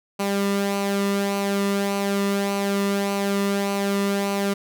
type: tone with flanger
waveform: sawtooth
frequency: 199.3 Hz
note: G3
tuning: 29 cents sharp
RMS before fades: -23 dBFS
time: 0.19-4.54 s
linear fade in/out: 10 ms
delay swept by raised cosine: 0.57 to 1.31 ms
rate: 1.7 Hz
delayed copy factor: -0.5
effects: none